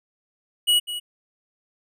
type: tone with echo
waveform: square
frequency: 2917 Hz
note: F#7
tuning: 25 cents flat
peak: -16 dBFS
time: 0.67-0.8 s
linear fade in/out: 20 ms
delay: 200 ms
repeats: 1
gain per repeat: -12 dB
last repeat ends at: 1 s
effects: none